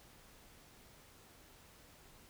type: silence
effects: pink hiss -61 dBFS RMS until 2.29 s